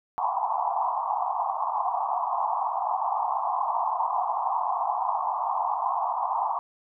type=band-pass noise; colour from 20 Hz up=white; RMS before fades=-27 dBFS; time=0.18-6.59 s; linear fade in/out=0 ms; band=700 to 1100 Hz; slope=96 dB/octave; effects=none